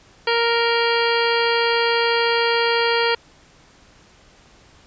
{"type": "harmonic tone", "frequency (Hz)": 466.2, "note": "A#4", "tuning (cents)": 0, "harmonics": [1, 2, 3, 4, 5, 6, 7, 9, 10], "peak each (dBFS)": [-20, -23, -25, -26, -27, -28, -28, -30, -30], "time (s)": [0.27, 3.15], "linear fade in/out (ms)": 5, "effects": ["pink hiss -51 dBFS RMS until 4.86 s", "resampled to 16000 Hz"]}